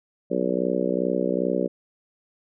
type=harmonic tone; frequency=62.5 Hz; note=B1; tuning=21 cents sharp; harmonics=3 / 4 / 5 / 6 / 7 / 8 / 9; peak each=-29 / -29 / -29 / -29 / -29 / -29 / -29 dBFS; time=0.3-1.68 s; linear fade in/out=20 ms; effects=none